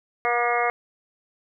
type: harmonic tone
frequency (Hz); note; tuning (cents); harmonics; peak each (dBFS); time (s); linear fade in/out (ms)
239.5; A#3; +47; 2 / 3 / 4 / 5 / 6 / 7 / 8 / 9; -27 / -24 / -33 / -27 / -34 / -34 / -32 / -27; 0.25-0.7; 0
effects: none